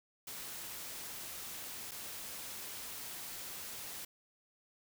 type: noise with dropouts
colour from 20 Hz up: white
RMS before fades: -45 dBFS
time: 0.27-4.05 s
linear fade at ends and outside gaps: 5 ms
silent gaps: 1.911-1.916 s
effects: none